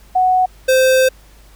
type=tone pair in turn; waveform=sine / square; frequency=740 / 519.8 Hz; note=F#5 / C5; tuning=0 / -11 cents; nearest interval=tritone; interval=611 cents; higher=first; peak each=-10 dBFS; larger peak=neither; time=0.15-0.46 / 0.68-1.09 s; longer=second; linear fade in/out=10 ms; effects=added 50 Hz sine -43 dBFS peak until 1.55 s + pink hiss -49 dBFS RMS until 1.55 s